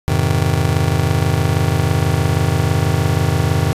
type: chord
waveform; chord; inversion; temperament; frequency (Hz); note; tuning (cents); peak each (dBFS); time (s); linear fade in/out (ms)
square; F minor seventh; none; just; 87.31 / 104.77 / 130.96 / 157.15; F2 / Ab2 / C3 / Eb3; 0 / +16 / +2 / +18; -20; 0.08-3.73; 0
effects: resampled to 32000 Hz